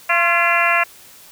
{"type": "harmonic tone with a mistuned harmonic", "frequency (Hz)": 341.9, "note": "F4", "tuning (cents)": -37, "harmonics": [2, 3, 4, 5, 6, 7, 8], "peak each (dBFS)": [-21, -21, -21, -21, -21, -21, -21], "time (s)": [0.09, 0.84], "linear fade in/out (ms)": 10, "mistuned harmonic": 3, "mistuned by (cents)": 52, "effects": ["white hiss -44 dBFS RMS until 1.31 s"]}